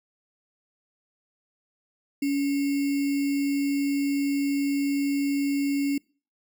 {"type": "tone with sample-and-hold", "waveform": "sine", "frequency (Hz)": 281.3, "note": "C#4", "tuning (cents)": 26, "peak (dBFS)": -22, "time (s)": [2.22, 5.98], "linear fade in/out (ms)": 5, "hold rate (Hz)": 2450, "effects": ["noise-tail reverb RT60 0.4 s tail -26 dB re dry"]}